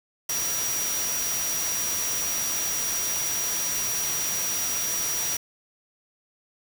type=tone in noise; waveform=sine; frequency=5770 Hz; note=F#8; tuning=44 cents flat; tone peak=-27 dBFS; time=0.29-5.37 s; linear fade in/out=5 ms; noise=white; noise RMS=-30 dBFS; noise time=0.29-5.37 s; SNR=0 dB; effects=none